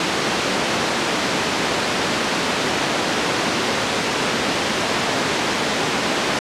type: band-pass noise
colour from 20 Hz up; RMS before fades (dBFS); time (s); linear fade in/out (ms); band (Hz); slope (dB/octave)
pink; -21; 0-6.39; 2; 220 to 5300; 12
effects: low-pass 10000 Hz 12 dB/octave